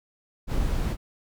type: noise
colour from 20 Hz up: brown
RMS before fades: -25 dBFS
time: 0.47-0.97 s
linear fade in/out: 50 ms
effects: none